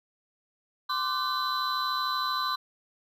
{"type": "tone cluster", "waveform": "triangle", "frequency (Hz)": [1038, 1171, 1518, 4006], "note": ["C6", "D6", "F#6", "B7"], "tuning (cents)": [-14, -5, 44, 24], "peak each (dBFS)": [-30, -29, -35, -31], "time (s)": [0.89, 2.56], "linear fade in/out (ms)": 10, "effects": []}